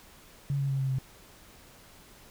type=tone with pitch steps; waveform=sine; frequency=140.3 / 138.13 / 135.99 / 133.89 / 131.82 Hz; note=C#3 / C#3 / C#3 / C3 / C3; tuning=+21 / -6 / -33 / +40 / +13 cents; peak=-26 dBFS; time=0.5-0.985 s; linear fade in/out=0 ms; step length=97 ms; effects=pink hiss -54 dBFS RMS until 2.3 s